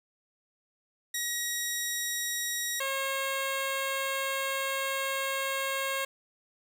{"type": "tone pair in turn", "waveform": "10% pulse", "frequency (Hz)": [1900, 541.1], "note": ["A#6", "C#5"], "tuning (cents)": [33, -42], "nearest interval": "octave + minor seventh", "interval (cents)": 2175, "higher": "first", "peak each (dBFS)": [-21, -21], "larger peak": "neither", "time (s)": [[1.14, 2.8], [2.8, 6.05]], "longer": "second", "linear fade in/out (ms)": 5, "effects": []}